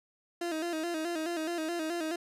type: tone with vibrato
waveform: 30% pulse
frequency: 329.6 Hz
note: E4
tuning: in tune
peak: -29 dBFS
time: 0.41-2.16 s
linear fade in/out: 5 ms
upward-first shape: square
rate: 4.7 Hz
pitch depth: 78 cents each way
effects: low-pass 12000 Hz 12 dB/octave

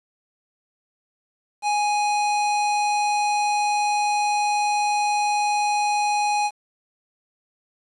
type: tone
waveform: square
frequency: 830.6 Hz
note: G#5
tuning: in tune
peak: -20 dBFS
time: 1.62-6.51 s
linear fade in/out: 50 ms
effects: resampled to 22050 Hz + 8-bit

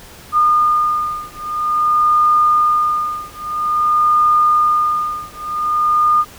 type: beating tone pair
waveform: sine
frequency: 1217 / 1217.5 Hz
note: D#6 / D#6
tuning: -39 / -38 cents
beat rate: 0.5 Hz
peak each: -15 dBFS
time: 0.32-6.25 s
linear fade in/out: 50 ms
effects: pink hiss -39 dBFS RMS until 6.38 s

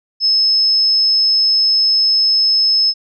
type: tone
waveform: sine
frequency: 5200 Hz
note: E8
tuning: 24 cents flat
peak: -10 dBFS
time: 0.2-2.94 s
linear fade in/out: 50 ms
effects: none

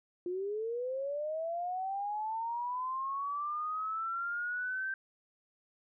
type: linear sweep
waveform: sine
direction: up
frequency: 348 to 1568 Hz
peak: -33 dBFS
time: 0.26-4.94 s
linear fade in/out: 2 ms
effects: none

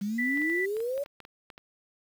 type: exponential sweep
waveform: sine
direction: up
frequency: 196 to 581 Hz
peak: -28 dBFS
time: 0.01-1.04 s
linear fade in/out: 10 ms
type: tone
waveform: sine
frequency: 1975 Hz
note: B6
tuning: in tune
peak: -27 dBFS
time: 0.18-0.66 s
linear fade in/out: 10 ms
type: clicks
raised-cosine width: 0.3 ms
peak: -30 dBFS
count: 11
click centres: 0.374 / 0.418 / 0.499 / 0.768 / 0.804 / 0.978 / 1.061 / 1.203 / 1.251 / 1.502 / 1.579 s
effects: 8-bit

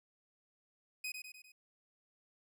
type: tone with echo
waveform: sawtooth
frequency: 2509 Hz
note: D#7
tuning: 14 cents sharp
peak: -35 dBFS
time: 1.04-1.12 s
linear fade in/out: 5 ms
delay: 100 ms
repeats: 4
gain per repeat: -5 dB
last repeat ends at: 1.52 s
effects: none

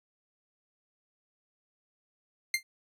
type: tone with exponential decay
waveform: sawtooth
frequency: 2099 Hz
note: C7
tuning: 5 cents sharp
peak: -19 dBFS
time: 2.54-2.63 s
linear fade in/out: 2 ms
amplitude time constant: 18 ms
effects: resampled to 32000 Hz

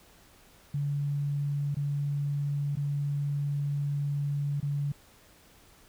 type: tone with dropouts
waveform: sine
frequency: 143.3 Hz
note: D3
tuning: 42 cents flat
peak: -27 dBFS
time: 0.74-4.92 s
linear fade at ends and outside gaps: 5 ms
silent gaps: 1.746-1.767 / 2.755-2.77 / 4.602-4.627 s
effects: pink hiss -58 dBFS RMS until 5.88 s

